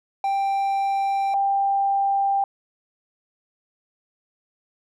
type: tone pair in turn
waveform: triangle / sine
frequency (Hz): 787 / 791.2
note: G5 / G5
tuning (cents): +7 / +16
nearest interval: unison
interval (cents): 9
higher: second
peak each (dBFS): -18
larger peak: neither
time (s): 0.24-1.34 / 1.34-2.44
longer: neither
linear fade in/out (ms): 2
effects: none